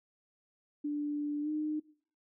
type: tone with pitch glide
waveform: sine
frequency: 293.7 to 305.1 Hz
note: D4 to D#4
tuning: 0 to -34 cents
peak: -31 dBFS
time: 0.84-1.8 s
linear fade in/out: 10 ms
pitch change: +66 cents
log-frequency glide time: 1.42-1.49 s
effects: noise-tail reverb RT60 0.5 s tail -20 dB re dry